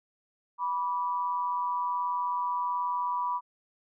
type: tone pair together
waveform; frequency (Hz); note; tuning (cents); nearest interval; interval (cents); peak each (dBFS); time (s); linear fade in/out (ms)
sine; 981.3 / 1160; B5 / D6; -11 / -22; minor third; 289; -28 / -34; 0.58-3.41; 50
effects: none